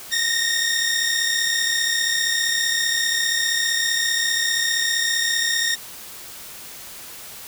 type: tone pair together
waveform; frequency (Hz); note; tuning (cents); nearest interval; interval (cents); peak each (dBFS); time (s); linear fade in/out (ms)
15% pulse; 1829.5 / 1864.7; A#6 / A#6; -33 / 0; unison; 33; -16; 0.11-5.76; 20
effects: white hiss -38 dBFS RMS until 7.47 s